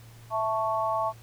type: chord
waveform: sine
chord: A major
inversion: second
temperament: equal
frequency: 659.3 / 880 / 1108.7 Hz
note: E5 / A5 / C#6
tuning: 0 / 0 / 0 cents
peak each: -29 dBFS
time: 0.3-1.13 s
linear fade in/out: 50 ms
effects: added 115 Hz sine -47 dBFS peak until 1.22 s + pink hiss -55 dBFS RMS until 1.22 s